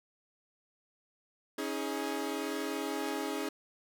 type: chord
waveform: sawtooth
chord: C# suspended second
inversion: none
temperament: equal with one note detuned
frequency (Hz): 277.2 / 317.7 / 415.3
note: C#4 / D#4 / G#4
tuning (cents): 0 / +36 / 0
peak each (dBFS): -34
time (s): 1.58-3.49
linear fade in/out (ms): 5
effects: none